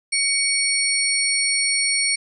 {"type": "tone cluster", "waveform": "sine", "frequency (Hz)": [2245, 4395, 5560, 8810], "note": ["C#7", "C#8", "F8", "C#9"], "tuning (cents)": [21, -16, -9, -12], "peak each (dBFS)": [-22, -24, -28, -22], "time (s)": [0.12, 2.16], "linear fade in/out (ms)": 10, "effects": []}